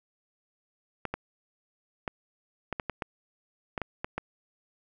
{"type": "clicks", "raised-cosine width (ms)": 0.5, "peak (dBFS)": -16, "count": 11, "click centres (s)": [1.053, 1.14, 2.078, 2.727, 2.798, 2.897, 3.022, 3.778, 3.817, 4.045, 4.18], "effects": []}